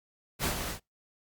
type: noise with ADSR envelope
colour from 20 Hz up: pink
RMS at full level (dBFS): -28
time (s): 0.39-0.8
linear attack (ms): 59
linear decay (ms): 93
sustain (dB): -7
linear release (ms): 100
effects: noise-tail reverb RT60 0.2 s tail -26 dB re dry + Opus 48 kbps